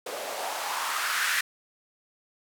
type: noise with band-pass filter sweep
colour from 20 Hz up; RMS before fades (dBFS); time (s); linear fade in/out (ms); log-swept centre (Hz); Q
blue; -30; 0.06-1.41; 5; 480 to 1800; 3
effects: none